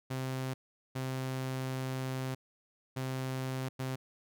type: tone bursts at uneven times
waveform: sawtooth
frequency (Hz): 130.81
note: C3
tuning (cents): 0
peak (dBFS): -30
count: 4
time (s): 0.1-0.54 / 0.95-2.35 / 2.96-3.69 / 3.79-3.96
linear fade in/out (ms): 10
effects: none